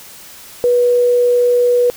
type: tone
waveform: sine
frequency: 487.6 Hz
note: B4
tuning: 22 cents flat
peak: -9 dBFS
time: 0.64-1.9 s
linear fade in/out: 0 ms
effects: white hiss -37 dBFS RMS until 1.96 s